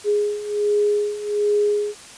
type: beating tone pair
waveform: sine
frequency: 413.9 / 415.2 Hz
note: G#4 / G#4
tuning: -6 / 0 cents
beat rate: 1.3 Hz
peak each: -23 / -19 dBFS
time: 0.04-1.95 s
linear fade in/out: 50 ms
effects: white hiss -41 dBFS RMS until 2.17 s + resampled to 22050 Hz